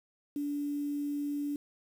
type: tone with quantisation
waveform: sine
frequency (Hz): 289.1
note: D4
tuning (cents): -27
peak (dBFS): -31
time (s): 0.36-1.56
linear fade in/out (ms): 2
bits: 9
effects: none